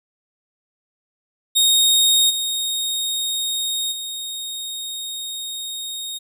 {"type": "tone with level steps", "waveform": "sawtooth", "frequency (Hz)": 3723, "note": "A#7", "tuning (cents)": -3, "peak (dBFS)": [-10, -18, -24], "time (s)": [1.55, 6.19], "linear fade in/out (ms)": 20, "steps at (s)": [2.29, 3.91], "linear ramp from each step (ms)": 20, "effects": []}